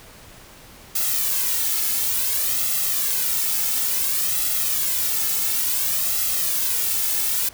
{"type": "noise with flanger", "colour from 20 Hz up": "blue", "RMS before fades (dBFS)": -22, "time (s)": [0.95, 7.49], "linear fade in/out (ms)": 5, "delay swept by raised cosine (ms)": [1.5, 2.32], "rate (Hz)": 0.57, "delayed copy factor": 0.7, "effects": ["pink hiss -45 dBFS RMS until 7.53 s"]}